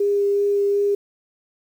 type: tone with vibrato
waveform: sine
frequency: 403.9 Hz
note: G#4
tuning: 48 cents flat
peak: -16 dBFS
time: 0-0.95 s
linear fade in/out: 5 ms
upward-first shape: sine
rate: 2.7 Hz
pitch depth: 8 cents each way
effects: 8-bit

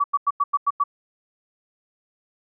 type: tone bursts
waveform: sine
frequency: 1140 Hz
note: C#6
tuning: 48 cents sharp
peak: -16 dBFS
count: 7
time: 0-0.839 s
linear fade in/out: 10 ms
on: 41 ms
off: 92 ms
effects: none

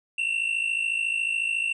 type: tone pair together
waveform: triangle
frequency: 2700 / 2754 Hz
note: E7 / F7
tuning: +41 / -25 cents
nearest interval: unison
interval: 34 cents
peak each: -24 / -27 dBFS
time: 0.18-1.73 s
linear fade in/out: 5 ms
effects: resampled to 24000 Hz

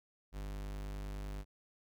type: tone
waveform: 45% pulse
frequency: 49.89 Hz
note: G1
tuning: 31 cents sharp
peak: -40 dBFS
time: 0.32-1.45 s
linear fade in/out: 50 ms
effects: none

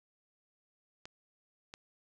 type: clicks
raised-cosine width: 0.2 ms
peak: -28 dBFS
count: 2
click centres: 1.055 / 1.739 s
effects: resampled to 24000 Hz + 11-bit

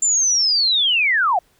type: linear sweep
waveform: sine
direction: down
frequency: 7310 to 659.3 Hz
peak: -14 dBFS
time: 0.02-1.39 s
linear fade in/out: 5 ms
effects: pink hiss -59 dBFS RMS until 1.59 s

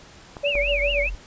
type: clicks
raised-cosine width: 1 ms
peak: -21 dBFS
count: 2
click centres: 0.368 / 0.554 s
type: tone with tremolo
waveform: sine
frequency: 573 Hz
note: D5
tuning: 43 cents flat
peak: -20 dBFS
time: 0.43-1.07 s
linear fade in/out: 10 ms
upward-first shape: sine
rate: 7.6 Hz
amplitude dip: 70%
type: tone with vibrato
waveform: sine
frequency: 2489 Hz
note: D#7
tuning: in tune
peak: -22 dBFS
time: 0.44-1.1 s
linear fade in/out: 20 ms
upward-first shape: triangle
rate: 4.8 Hz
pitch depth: 270 cents each way
type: tone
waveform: sine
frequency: 45 Hz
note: F#1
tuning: 47 cents flat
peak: -27 dBFS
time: 0.55-1.15 s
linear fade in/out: 0 ms
effects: pink hiss -47 dBFS RMS until 1.26 s + resampled to 16000 Hz

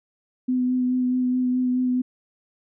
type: tone with vibrato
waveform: sine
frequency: 252 Hz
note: B3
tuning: 35 cents sharp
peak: -19 dBFS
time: 0.48-2.02 s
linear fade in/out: 10 ms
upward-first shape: sine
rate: 4.7 Hz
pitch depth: 15 cents each way
effects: none

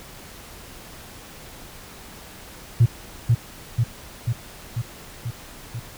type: tone with echo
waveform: sine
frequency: 117.2 Hz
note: A#2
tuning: 10 cents sharp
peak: -9 dBFS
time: 2.8-2.86 s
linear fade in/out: 10 ms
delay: 490 ms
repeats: 6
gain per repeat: -3 dB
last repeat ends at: 5.8 s
effects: tanh soft clip ceiling -7 dBFS + pink hiss -42 dBFS RMS until 5.97 s

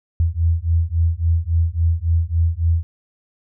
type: beating tone pair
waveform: sine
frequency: 81.5 / 85.1 Hz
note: E2 / F2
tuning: -19 / -44 cents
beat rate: 3.6 Hz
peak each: -18 dBFS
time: 0.2-2.83 s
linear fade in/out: 0 ms
effects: none

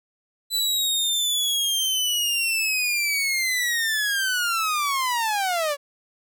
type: linear sweep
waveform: sawtooth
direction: down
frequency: 4000 to 554.4 Hz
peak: -18 dBFS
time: 0.5-5.77 s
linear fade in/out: 50 ms
effects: none

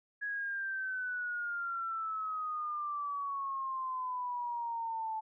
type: exponential sweep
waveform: sine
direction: down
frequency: 1673 to 872 Hz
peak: -34 dBFS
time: 0.21-5.21 s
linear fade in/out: 20 ms
effects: none

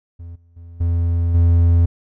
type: tone with level steps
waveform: triangle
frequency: 85.1 Hz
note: F2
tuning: 44 cents flat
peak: -29 / -47 / -33 / -13 / -8 dBFS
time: 0.19-1.86 s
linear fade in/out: 10 ms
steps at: 0.35 / 0.56 / 0.8 / 1.34 s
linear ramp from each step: 10 ms
effects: none

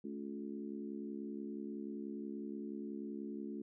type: harmonic tone with a mistuned harmonic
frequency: 70.5 Hz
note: C#2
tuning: 30 cents sharp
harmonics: 3 / 4 / 5 / 6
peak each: -44 / -46 / -47 / -54 dBFS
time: 0.04-3.62 s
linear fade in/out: 5 ms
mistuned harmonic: 3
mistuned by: +36 cents
effects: none

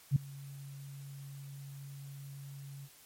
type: tone with ADSR envelope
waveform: sine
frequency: 139.2 Hz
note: C#3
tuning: 8 cents sharp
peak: -20 dBFS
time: 0.11-2.89 s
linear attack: 50 ms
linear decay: 4 ms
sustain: -24 dB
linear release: 51 ms
effects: white hiss -59 dBFS RMS until 3.05 s + MP3 64 kbps

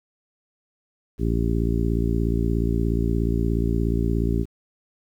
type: harmonic tone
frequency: 56.9 Hz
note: A#1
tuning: 41 cents flat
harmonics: 1 / 2 / 3 / 4 / 5 / 6 / 7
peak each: -23 / -26 / -28 / -29 / -30 / -31 / -31 dBFS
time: 1.18-4.46 s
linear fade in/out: 50 ms
effects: 9-bit

